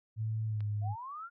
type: tone with pitch glide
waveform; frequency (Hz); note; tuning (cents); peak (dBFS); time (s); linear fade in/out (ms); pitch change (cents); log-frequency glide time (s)
sine; 110 to 104.43; A2 to G#2; 0 to +10; -31; 0.16-0.96; 50; -90; 0.46-0.64
type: click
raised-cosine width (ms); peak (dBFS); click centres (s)
0.3; -37; 0.606
type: linear sweep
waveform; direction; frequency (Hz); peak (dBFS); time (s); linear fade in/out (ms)
sine; up; 663 to 1428; -40; 0.81-1.3; 50
effects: none